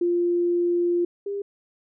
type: tone pair in turn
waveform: sine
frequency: 348.4 / 401.7 Hz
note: F4 / G4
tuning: -4 / +42 cents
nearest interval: major second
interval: 246 cents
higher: second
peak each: -19 / -26 dBFS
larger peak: first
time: 0.01-1.05 / 1.26-1.42 s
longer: first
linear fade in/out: 5 ms
effects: none